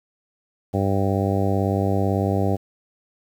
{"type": "harmonic tone", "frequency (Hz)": 98, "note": "G2", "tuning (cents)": 0, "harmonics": [1, 2, 3, 4, 5, 6, 7, 8], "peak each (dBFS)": [-22, -25, -27, -28, -29, -30, -30, -31], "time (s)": [0.73, 2.57], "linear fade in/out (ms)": 20, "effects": ["8-bit"]}